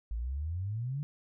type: exponential sweep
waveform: sine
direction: up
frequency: 52.7 to 150.2 Hz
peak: -32 dBFS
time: 0.11-1.03 s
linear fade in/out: 0 ms
effects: none